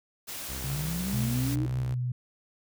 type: noise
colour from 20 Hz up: white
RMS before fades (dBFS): -38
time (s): 0.27-1.56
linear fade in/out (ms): 20
type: tone with vibrato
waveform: sawtooth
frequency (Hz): 65.41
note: C2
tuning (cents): 0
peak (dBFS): -33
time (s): 0.48-1.95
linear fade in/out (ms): 20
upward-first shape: square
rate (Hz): 3.9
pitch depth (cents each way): 9
type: exponential sweep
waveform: sine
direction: up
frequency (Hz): 130 to 321.1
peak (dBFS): -30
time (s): 0.64-1.66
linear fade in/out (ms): 2
type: tone with pitch glide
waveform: sine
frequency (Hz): 125.6 to 124.01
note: B2 to B2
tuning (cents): +30 to +8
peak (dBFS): -27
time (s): 1.13-2.12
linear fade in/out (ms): 5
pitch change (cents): -22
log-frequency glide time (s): 1.74-1.97
effects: none